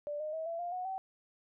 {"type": "tone with pitch steps", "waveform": "sine", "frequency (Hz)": [587.3, 613.7, 641.2, 670, 700, 731.5, 764.3], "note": ["D5", "D#5", "E5", "E5", "F5", "F#5", "G5"], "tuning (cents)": [0, -24, -48, 28, 4, -20, -44], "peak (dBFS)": -35, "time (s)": [0.07, 0.98], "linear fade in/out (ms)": 0, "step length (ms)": 130, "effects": []}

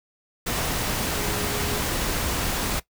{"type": "tone in noise", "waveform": "sine", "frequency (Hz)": 415.3, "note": "G#4", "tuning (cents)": 0, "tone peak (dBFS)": -34, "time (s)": [1.15, 1.81], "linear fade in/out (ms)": 10, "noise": "pink", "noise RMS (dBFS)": -26, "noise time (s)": [0.46, 2.8], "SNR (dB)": -11, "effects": ["noise-tail reverb RT60 0.1 s tail -18 dB re dry"]}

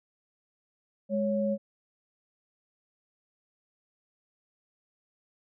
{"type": "tone pair together", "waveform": "sine", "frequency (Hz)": [207.7, 554.9], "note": ["G#3", "C#5"], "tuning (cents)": [0, 2], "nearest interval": "octave + perfect fourth", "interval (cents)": 1702, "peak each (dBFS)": -28, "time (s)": [1.09, 1.58], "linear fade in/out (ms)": 50, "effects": []}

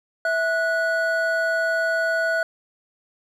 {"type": "tone pair together", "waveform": "triangle", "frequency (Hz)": [656, 1469], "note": ["E5", "F#6"], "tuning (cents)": [-9, -13], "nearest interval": "octave + major second", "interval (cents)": 1396, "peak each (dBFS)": [-21, -20], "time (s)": [0.25, 2.43], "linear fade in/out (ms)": 2, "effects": []}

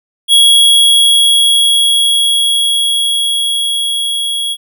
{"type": "tone with level ramp", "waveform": "square", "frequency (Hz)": 3322, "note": "G#7", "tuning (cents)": 0, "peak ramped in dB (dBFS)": [-4, -15], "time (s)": [0.28, 4.57], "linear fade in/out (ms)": 50, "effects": []}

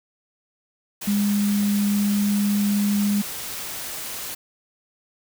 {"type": "tone in noise", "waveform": "sine", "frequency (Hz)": 204.3, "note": "G#3", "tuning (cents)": -28, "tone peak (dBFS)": -18, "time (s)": [1.07, 3.22], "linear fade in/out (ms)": 10, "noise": "white", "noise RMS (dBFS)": -32, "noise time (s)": [1.01, 4.35], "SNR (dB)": 11, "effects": []}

